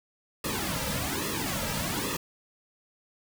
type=noise with flanger; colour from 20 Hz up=pink; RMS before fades=-31 dBFS; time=0.44-2.17 s; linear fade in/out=5 ms; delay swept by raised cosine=1.3 to 2.8 ms; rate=1.2 Hz; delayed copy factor=-1; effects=none